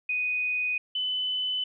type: tone pair in turn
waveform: sine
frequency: 2489 / 3013 Hz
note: D#7 / F#7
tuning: 0 / +31 cents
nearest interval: minor third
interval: 331 cents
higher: second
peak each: -25 / -26 dBFS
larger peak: first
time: 0.09-0.78 / 0.95-1.64 s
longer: neither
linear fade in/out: 5 ms
effects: none